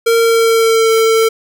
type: tone with pitch glide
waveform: square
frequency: 460.1 to 448 Hz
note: A#4 to A4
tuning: -23 to +31 cents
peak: -9 dBFS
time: 0.06-1.29 s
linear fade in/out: 10 ms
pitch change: -46 cents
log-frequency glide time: 0.17-0.92 s
effects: none